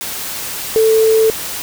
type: tone in noise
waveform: sine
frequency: 442.6 Hz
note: A4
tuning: 10 cents sharp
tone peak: -8 dBFS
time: 0.76-1.3 s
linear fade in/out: 0 ms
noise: white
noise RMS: -24 dBFS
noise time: 0.01-1.62 s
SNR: +13 dB
effects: none